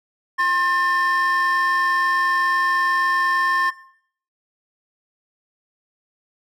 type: tone pair together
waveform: triangle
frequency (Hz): 1065 / 1791.1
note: C6 / A6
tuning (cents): +30 / +30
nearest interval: major sixth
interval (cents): 900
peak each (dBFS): -16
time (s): 0.38-3.71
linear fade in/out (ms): 20
effects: noise-tail reverb RT60 0.6 s tail -19 dB re dry + tanh soft clip ceiling -11 dBFS